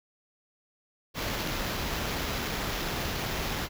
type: noise with sample-and-hold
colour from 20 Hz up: pink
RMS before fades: -32 dBFS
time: 1.14-3.69 s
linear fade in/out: 50 ms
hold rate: 8820 Hz
effects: none